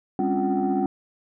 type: tone cluster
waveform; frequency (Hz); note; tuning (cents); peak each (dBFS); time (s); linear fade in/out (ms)
sine; 201 / 266.7 / 282 / 352.7 / 758; G3 / C4 / C#4 / F4 / F#5; +44 / +33 / +30 / +17 / +42; -26; 0.19-0.86; 2
effects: tanh soft clip ceiling -14 dBFS